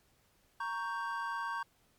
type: chord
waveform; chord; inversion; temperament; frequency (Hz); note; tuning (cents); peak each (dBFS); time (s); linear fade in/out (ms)
triangle; G diminished; first; equal with one note detuned; 932.3 / 1113.2 / 1568; Bb5 / Db6 / G6; 0 / +7 / 0; -37 / -37 / -38; 0.6-1.63; 5
effects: pink hiss -70 dBFS RMS until 1.98 s + MP3 96 kbps